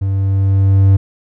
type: tone with level ramp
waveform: triangle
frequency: 97.3 Hz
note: G2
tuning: 12 cents flat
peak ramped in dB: -12 to -3 dBFS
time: 0.01-0.97 s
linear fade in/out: 10 ms
effects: none